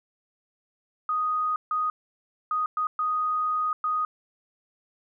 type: tone bursts at uneven times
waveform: sine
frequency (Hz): 1244.5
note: D#6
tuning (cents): 0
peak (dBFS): -23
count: 6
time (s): 1.09-1.56 / 1.71-1.9 / 2.51-2.66 / 2.77-2.87 / 2.99-3.73 / 3.84-4.05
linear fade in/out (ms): 2
effects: none